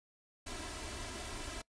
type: noise with comb filter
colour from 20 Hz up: pink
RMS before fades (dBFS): -43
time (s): 0.46-1.62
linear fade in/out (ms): 10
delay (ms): 3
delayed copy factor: +0.75
effects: noise-tail reverb RT60 0.1 s tail -23 dB re dry + resampled to 22050 Hz